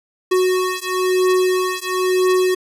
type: beating tone pair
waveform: square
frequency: 368.8 / 369.8 Hz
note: F#4 / F#4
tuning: -6 / -1 cents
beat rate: 1 Hz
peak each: -19 dBFS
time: 0.31-2.55 s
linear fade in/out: 10 ms
effects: resampled to 32000 Hz